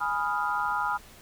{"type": "chord", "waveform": "sine", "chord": "F half-diminished seventh", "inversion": "first", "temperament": "equal", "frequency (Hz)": [830.6, 987.8, 1244.5, 1396.9], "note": ["Ab5", "Cb6", "Eb6", "F6"], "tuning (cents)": [0, 0, 0, 0], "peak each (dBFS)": -31, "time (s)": [0, 0.98], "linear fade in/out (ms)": 20, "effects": ["pink hiss -51 dBFS RMS until 1.21 s"]}